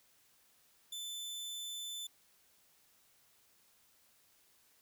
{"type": "tone", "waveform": "sawtooth", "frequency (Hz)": 3520, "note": "A7", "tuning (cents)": 0, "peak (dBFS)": -38, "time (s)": [0.92, 2.07], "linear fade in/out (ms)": 5, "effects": ["white hiss -69 dBFS RMS until 4.81 s"]}